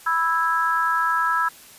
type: chord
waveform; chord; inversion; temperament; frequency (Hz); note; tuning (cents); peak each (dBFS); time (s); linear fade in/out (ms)
sine; E major; second; just; 988.9 / 1318.5 / 1648.1; B5 / E6 / G#6; +2 / 0 / -14; -24 / -21 / -24; 0.06-1.49; 10
effects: white hiss -46 dBFS RMS until 1.78 s + resampled to 32000 Hz